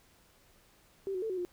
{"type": "tone with pitch steps", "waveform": "sine", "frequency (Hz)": [389.6, 369.2, 444.4, 371.5, 355], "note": ["G4", "F#4", "A4", "F#4", "F4"], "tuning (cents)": [-11, -4, 17, 7, 28], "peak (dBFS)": -32, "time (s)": [1.07, 1.45], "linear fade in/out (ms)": 0, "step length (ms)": 76, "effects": ["pink hiss -64 dBFS RMS until 1.52 s"]}